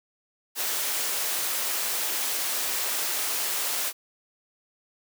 white high-pass noise, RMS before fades -28 dBFS, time 0.55-3.93 s, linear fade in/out 50 ms, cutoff 380 Hz, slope 12 dB/octave, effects none

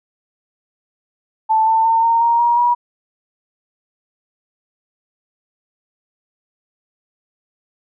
sine tone with pitch steps, 880 / 893.3 / 906.8 / 920.6 / 934.5 / 948.6 / 963 Hz, A5 / A5 / A#5 / A#5 / A#5 / A#5 / B5, 0 / +26 / -48 / -22 / +4 / +30 / -44 cents, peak -11 dBFS, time 1.49-2.75 s, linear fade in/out 20 ms, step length 180 ms, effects none

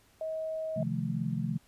sine tone, 636 Hz, D#5, 38 cents sharp, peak -32 dBFS, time 0.21-0.83 s, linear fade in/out 2 ms
sine chord, F dominant seventh, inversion second, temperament just, 130.96 / 157.15 / 174.61 / 218.3 Hz, C3 / Eb3 / F3 / A3, +2 / +18 / 0 / -13 cents, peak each -35 dBFS, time 0.76-1.58 s, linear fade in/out 10 ms
effects pink hiss -64 dBFS RMS until 1.67 s + resampled to 32000 Hz

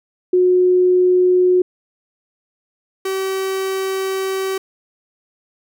sine / 45% pulse tone pair in turn, 363.7 / 383.2 Hz, F#4 / G4, -30 / -39 cents, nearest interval minor second, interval 91 cents, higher second, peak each -10 / -19 dBFS, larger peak first, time 0.33-1.62 / 3.05-4.58 s, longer second, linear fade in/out 5 ms, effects none

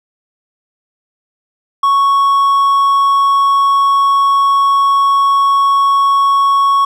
triangle tone, 1108.7 Hz, C#6, in tune, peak -6 dBFS, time 1.83-6.85 s, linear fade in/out 5 ms, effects none

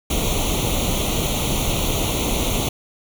pink noise with comb filter, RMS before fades -21 dBFS, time 0.1-2.69 s, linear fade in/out 5 ms, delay 0.3 ms, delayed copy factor +0.9, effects none

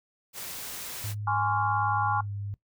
white noise, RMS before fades -38 dBFS, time 0.33-1.15 s, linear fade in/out 50 ms
sine tone with pitch glide, 104.3 to 101.04 Hz, G#2 to G#2, +8 to -47 cents, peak -32 dBFS, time 1.04-2.54 s, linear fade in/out 0 ms, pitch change -55 cents, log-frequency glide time 2.17-2.31 s
sine chord, Db major seventh, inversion second, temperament equal with one note detuned, 830.6 / 1046.5 / 1124.9 / 1396.9 Hz, Ab5 / C6 / Db6 / F6, 0 / 0 / +25 / 0 cents, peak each -27 / -32 / -30 / -32 dBFS, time 1.27-2.21 s, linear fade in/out 5 ms
effects noise-tail reverb RT60 0.1 s tail -18 dB re dry

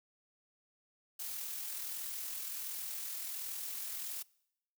blue noise with amplitude modulation, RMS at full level -40 dBFS, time 1.19-4.23 s, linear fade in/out 10 ms, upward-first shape sine, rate 41.4 Hz, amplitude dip 30%, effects noise-tail reverb RT60 0.8 s tail -24 dB re dry

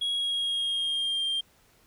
sine tone with pitch glide, 3316 to 3186 Hz, G#7 to G7, -3 to +27 cents, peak -23 dBFS, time 0.01-1.41 s, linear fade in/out 10 ms, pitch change -70 cents, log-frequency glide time 0.12-1.26 s, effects tanh soft clip ceiling -25 dBFS + pink hiss -62 dBFS RMS until 1.86 s

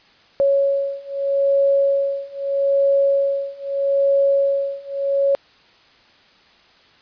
sine beating tone pair, 554.4 / 555.19 Hz, C#5 / C#5, 0 / +3 cents, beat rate 0.79 Hz, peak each -19 / -18 dBFS, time 0.4-5.35 s, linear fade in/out 0 ms, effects white hiss -52 dBFS RMS until 7.01 s + resampled to 11025 Hz

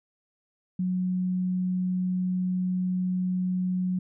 sine tone, 183.1 Hz, F#3, 18 cents flat, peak -24 dBFS, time 0.79-3.99 s, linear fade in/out 5 ms, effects none

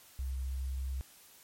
sine tone with pitch glide, 65.41 to 65.9 Hz, C2 to C2, 0 to +13 cents, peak -33 dBFS, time 0.19-1.01 s, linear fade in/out 0 ms, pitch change +13 cents, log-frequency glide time 0.32-0.72 s, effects white hiss -58 dBFS RMS until 1.43 s + MP3 64 kbps

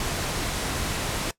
pink noise, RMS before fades -28 dBFS, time 0-1.31 s, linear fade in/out 2 ms, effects noise-tail reverb RT60 0.1 s tail -19 dB re dry + low-pass 11000 Hz 12 dB/octave

